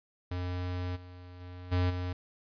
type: tone with level steps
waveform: square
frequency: 89.9 Hz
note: F#2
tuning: 49 cents flat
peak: -33 / -46 / -43 / -26 / -33 dBFS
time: 0.31-2.13 s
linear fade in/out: 5 ms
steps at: 0.95 / 1.4 / 1.71 / 1.89 s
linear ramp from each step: 20 ms
effects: resampled to 11025 Hz + 11-bit